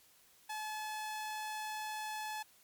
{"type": "tone", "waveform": "sawtooth", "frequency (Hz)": 859, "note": "A5", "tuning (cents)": -42, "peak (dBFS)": -35, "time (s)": [0.49, 2.43], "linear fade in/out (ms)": 10, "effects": ["white hiss -65 dBFS RMS until 2.63 s", "MP3 96 kbps"]}